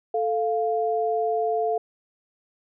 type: tone pair together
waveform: sine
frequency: 440 / 698.5 Hz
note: A4 / F5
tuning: 0 / 0 cents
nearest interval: minor sixth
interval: 800 cents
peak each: -24 dBFS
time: 0.14-1.78 s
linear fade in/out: 5 ms
effects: none